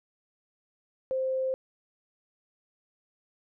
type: tone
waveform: sine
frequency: 523.3 Hz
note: C5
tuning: in tune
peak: -26 dBFS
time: 1.11-1.54 s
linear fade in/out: 0 ms
effects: none